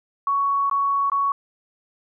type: tone with dropouts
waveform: sine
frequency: 1116 Hz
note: C#6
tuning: 11 cents sharp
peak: -18 dBFS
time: 0.27-1.32 s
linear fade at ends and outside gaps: 2 ms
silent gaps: 0.698-0.712 / 1.099-1.118 s
effects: none